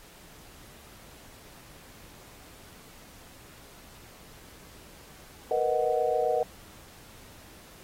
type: chord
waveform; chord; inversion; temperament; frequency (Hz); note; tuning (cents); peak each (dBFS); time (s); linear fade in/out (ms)
sine; B major seventh; third; equal; 466.2 / 493.9 / 622.3 / 740; A#4 / B4 / D#5 / F#5; 0 / 0 / 0 / 0; -29; 5.51-6.43; 2
effects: pink hiss -52 dBFS RMS until 7.83 s + AAC 48 kbps